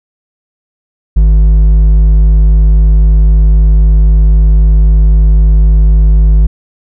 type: tone with hard clipping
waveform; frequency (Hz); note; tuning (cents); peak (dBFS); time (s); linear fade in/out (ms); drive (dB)
sine; 51.91; G#1; 0; -4; 1.16-6.47; 10; 5
effects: none